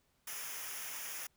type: noise with comb filter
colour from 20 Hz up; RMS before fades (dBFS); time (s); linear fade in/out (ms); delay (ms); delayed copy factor
white; -43; 0.27-1.27; 5; 0.24; -0.7
effects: pink hiss -75 dBFS RMS until 1.36 s